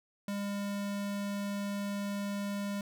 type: tone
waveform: square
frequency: 201.7 Hz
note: G3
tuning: 50 cents sharp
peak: -34 dBFS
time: 0.28-2.81 s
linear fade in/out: 2 ms
effects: none